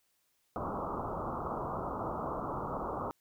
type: low-pass noise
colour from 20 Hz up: white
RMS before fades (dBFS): -37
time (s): 0.56-3.11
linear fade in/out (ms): 0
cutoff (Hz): 1300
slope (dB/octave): 96
effects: white hiss -75 dBFS RMS until 3.2 s